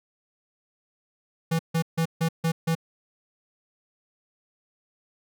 square tone bursts, 163.9 Hz, E3, 10 cents flat, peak -22 dBFS, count 6, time 1.51-2.752 s, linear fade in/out 10 ms, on 82 ms, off 150 ms, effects none

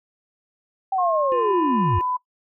sine linear sweep, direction down, 784 to 76.6 Hz, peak -19 dBFS, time 0.92-1.99 s, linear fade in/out 5 ms
sine tone with pitch glide, 1073 to 1001.1 Hz, C6 to B5, +43 to +23 cents, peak -22 dBFS, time 0.98-2.17 s, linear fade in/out 10 ms, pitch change -120 cents, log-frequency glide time 1.3-1.52 s
harmonic tone, 355.4 Hz, F4, 30 cents sharp, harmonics 1 / 3 / 5 / 7 / 8, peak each -29 / -39 / -43 / -46 / -47 dBFS, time 1.32-2.01 s, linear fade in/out 0 ms
effects noise-tail reverb RT60 0.1 s tail -18 dB re dry

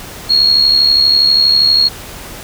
sine tone with amplitude modulation, 4299 Hz, C8, 46 cents sharp, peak -4 dBFS, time 0.29-1.89 s, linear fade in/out 20 ms, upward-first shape sine, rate 72.4 Hz, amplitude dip 60%, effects pink hiss -30 dBFS RMS until 2.43 s

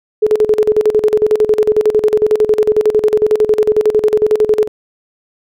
sine tone with tremolo, 427 Hz, G#4, 48 cents sharp, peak -6 dBFS, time 0.22-4.68 s, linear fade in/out 10 ms, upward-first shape square, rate 11 Hz, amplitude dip 80%, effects none

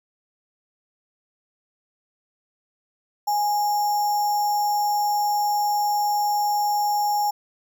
sine tone with sample-and-hold, 830 Hz, G#5, 1 cent flat, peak -19 dBFS, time 3.27-7.31 s, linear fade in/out 10 ms, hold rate 6300 Hz, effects none

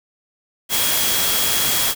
sine tone in noise, 3302 Hz, G#7, 11 cents flat, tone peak -25 dBFS, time 0.69-1.95 s, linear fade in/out 50 ms, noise white, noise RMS -19 dBFS, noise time 0.69-1.95 s, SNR -9 dB, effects none

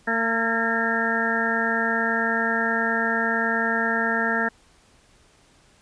harmonic tone with a mistuned harmonic, 227.4 Hz, A#3, 43 cents flat, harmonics 1 / 2 / 3 / 4 / 6 / 7 / 8, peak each -28 / -30 / -30 / -31 / -29 / -26 / -26 dBFS, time 0.07-4.49 s, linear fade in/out 10 ms, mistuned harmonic 7, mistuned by +34 cents, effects pink hiss -57 dBFS RMS until 5.81 s + resampled to 22050 Hz

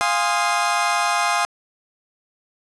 30% pulse chord, F minor seventh, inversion none, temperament equal with one note detuned, 698.5 / 819.6 / 1046.5 / 1244.5 Hz, F5 / Ab5 / C6 / Eb6, 0 / -23 / 0 / 0 cents, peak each -21 dBFS, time 0.01-1.45 s, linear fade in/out 0 ms, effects resampled to 24000 Hz + 8-bit

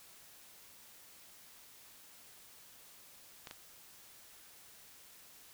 clicks, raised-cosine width 0.2 ms, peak -28 dBFS, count 2, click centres 3.472 / 3.511 s, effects white hiss -58 dBFS RMS until 5.53 s

